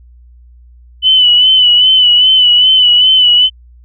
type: tone with vibrato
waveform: sine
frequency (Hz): 2994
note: F#7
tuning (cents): +20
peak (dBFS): -4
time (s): 1.02-3.5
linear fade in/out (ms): 50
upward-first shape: sine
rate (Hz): 2.5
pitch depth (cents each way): 45
effects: added 60 Hz sine -37 dBFS peak until 3.84 s

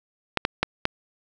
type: clicks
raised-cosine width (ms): 0.3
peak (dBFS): -4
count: 4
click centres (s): 0.373 / 0.451 / 0.63 / 0.854
effects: none

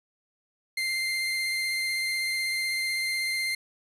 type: tone with vibrato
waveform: 30% pulse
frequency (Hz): 2093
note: C7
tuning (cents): 0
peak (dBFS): -24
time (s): 0.77-3.55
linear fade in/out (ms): 5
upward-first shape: sine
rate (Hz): 16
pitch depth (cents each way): 10
effects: resampled to 32000 Hz + 9-bit

